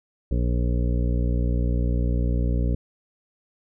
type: harmonic tone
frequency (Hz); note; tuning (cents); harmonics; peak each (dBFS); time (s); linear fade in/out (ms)
60; B1; -49; 1 / 2 / 3 / 4 / 5 / 7 / 8 / 9; -21 / -27 / -31 / -33 / -35 / -38 / -39 / -40; 0.31-2.75; 5
effects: none